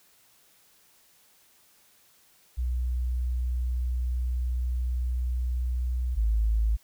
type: tone pair in turn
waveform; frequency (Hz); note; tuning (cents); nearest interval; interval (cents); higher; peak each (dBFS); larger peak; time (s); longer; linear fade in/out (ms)
sine; 61.74 / 54.49; B1 / A1; 0 / -16; major second; 216; first; -25 / -21; second; 2.57-6.16 / 6.16-6.77; first; 20
effects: white hiss -61 dBFS RMS until 6.83 s